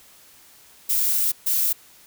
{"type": "noise bursts at uneven times", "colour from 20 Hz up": "violet", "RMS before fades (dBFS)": -21, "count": 2, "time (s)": [[0.89, 1.32], [1.46, 1.73]], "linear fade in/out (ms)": 10, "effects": ["white hiss -51 dBFS RMS until 2.06 s"]}